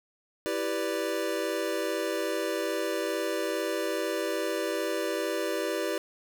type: chord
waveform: square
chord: E minor seventh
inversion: none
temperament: equal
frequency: 329.6 / 392 / 493.9 / 587.3 Hz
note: E4 / G4 / B4 / D5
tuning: 0 / 0 / 0 / 0 cents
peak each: -35 / -34 / -35 / -34 dBFS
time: 0.46-5.98 s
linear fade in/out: 0 ms
effects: none